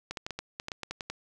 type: clicks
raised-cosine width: 0.2 ms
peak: -18 dBFS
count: 12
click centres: 0.11 / 0.172 / 0.265 / 0.307 / 0.39 / 0.599 / 0.684 / 0.718 / 0.833 / 0.91 / 1.008 / 1.1 s
effects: none